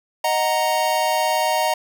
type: chord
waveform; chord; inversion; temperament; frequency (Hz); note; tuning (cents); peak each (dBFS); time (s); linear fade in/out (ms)
square; D# minor; none; equal; 622.3 / 740 / 932.3; D#5 / F#5 / A#5; 0 / 0 / 0; -23 / -24 / -22; 0.24-1.74; 5
effects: none